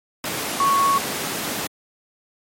sine tone in noise, 1108.7 Hz, C#6, in tune, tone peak -15 dBFS, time 0.6-0.98 s, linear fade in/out 2 ms, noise pink, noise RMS -25 dBFS, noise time 0.24-1.67 s, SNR +7 dB, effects high-pass 200 Hz 12 dB/octave + MP3 64 kbps

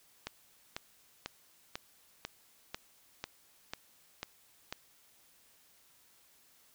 click train, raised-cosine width 0.2 ms, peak -20 dBFS, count 10, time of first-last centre 0.27-4.725 s, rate 2.02 Hz, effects white hiss -65 dBFS RMS until 6.74 s

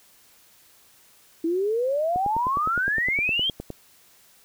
sine exponential sweep, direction up, 320.1 to 3268 Hz, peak -21 dBFS, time 1.44-3.5 s, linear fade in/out 5 ms
click train, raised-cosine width 2 ms, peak -19 dBFS, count 16, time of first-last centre 2.16-3.703 s, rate 9.72 Hz
effects white hiss -56 dBFS RMS until 4.44 s

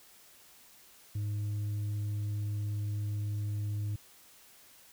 sine tone with tanh clipping, 103.83 Hz, G#2, in tune, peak -32 dBFS, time 1.15-3.96 s, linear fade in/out 5 ms, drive 3 dB, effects white hiss -58 dBFS RMS until 4.92 s

